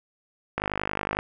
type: click train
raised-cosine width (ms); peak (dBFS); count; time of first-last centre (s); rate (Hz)
0.5; -11; 32; 0.58-1.189; 50.9
effects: none